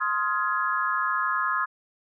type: chord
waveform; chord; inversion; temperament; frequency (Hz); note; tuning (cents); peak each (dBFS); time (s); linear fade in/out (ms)
sine; F minor seventh; second; just; 1047.7 / 1257.2 / 1396.9 / 1676.3; C6 / Eb6 / F6 / Ab6; +2 / +18 / 0 / +16; -28 / -27 / -31 / -29; 0-1.66; 20
effects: none